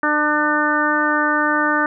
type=harmonic tone; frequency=299.7 Hz; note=D4; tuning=35 cents sharp; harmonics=1 / 2 / 3 / 4 / 5 / 6; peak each=-22 / -25 / -24 / -21 / -20 / -23 dBFS; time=0.03-1.86 s; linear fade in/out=2 ms; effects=none